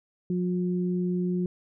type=tone pair together; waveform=sine; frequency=179.5 / 359 Hz; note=F3 / F4; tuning=+48 / +48 cents; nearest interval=octave; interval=1200 cents; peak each=-25 / -31 dBFS; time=0.3-1.46 s; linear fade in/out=2 ms; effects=none